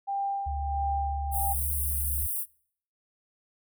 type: tone with tremolo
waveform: sine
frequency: 794 Hz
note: G5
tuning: 22 cents sharp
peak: -26 dBFS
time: 0.07-1.54 s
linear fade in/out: 20 ms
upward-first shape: sine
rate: 1.5 Hz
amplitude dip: 55%
type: tone with pitch glide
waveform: sine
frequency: 71.9 to 71.12 Hz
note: D2 to C#2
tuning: -36 to +45 cents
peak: -30 dBFS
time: 0.46-2.27 s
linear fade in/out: 10 ms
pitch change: -19 cents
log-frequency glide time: 0.94-1.85 s
type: high-pass noise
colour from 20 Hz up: white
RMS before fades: -31 dBFS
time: 1.31-2.46 s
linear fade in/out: 50 ms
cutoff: 8700 Hz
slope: 96 dB/octave
effects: noise-tail reverb RT60 0.6 s tail -25 dB re dry